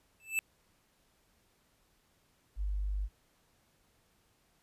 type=tone with exponential growth; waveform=square; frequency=2637 Hz; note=E7; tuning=in tune; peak=-26 dBFS; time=0.2-0.39 s; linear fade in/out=0 ms; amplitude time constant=41 ms
type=tone; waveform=sine; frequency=49.74 Hz; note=G1; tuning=26 cents sharp; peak=-31 dBFS; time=2.56-3.09 s; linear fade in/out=50 ms
effects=pink hiss -71 dBFS RMS until 4.62 s + resampled to 32000 Hz